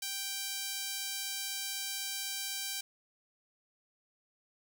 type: tone with high-pass filter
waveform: sawtooth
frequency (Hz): 784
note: G5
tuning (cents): 0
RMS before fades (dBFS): -38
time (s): 0.02-2.81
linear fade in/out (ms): 5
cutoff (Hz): 3800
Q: 0.76
effects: none